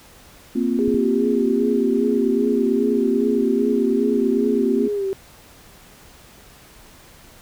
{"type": "chord", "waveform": "sine", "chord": "Bb suspended second", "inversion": "none", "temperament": "just", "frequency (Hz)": [233.1, 262.2, 349.6], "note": ["Bb3", "C4", "F4"], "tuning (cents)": [0, 4, 2], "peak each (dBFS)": [-21, -21, -25], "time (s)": [0.55, 4.88], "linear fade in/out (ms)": 10}
{"type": "tone with vibrato", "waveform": "sine", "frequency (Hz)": 400, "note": "G4", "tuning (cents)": 35, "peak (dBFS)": -20, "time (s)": [0.79, 5.13], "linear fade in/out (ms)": 0, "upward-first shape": "sine", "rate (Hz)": 2.5, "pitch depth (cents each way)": 61}
{"type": "clicks", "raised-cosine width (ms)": 5, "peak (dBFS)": -19, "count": 2, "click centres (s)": [0.879, 0.945]}
{"effects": ["pink hiss -47 dBFS RMS until 7.41 s"]}